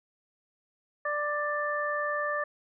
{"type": "harmonic tone", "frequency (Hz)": 590, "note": "D5", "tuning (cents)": 8, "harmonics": [1, 2, 3], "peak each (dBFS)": [-32, -32, -32], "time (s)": [1.05, 2.44], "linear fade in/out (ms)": 5, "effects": []}